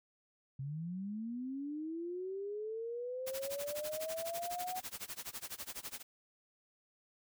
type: linear sweep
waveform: sine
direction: up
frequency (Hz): 130.81 to 745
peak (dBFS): -38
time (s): 0.59-4.8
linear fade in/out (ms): 5
type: noise with tremolo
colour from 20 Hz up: white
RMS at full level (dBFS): -42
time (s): 3.26-6.03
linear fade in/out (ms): 20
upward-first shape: sine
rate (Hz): 12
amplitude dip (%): 95
effects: none